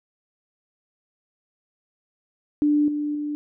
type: tone with level steps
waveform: sine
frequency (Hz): 295.6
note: D4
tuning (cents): +11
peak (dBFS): -16 / -23 / -25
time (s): 2.62-3.35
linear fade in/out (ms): 0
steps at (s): 2.88 / 3.15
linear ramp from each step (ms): 2
effects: none